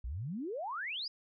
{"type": "exponential sweep", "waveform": "sine", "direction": "up", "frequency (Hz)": [52.7, 5190], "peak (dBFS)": -36, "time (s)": [0.04, 1.08], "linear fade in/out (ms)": 5, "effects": []}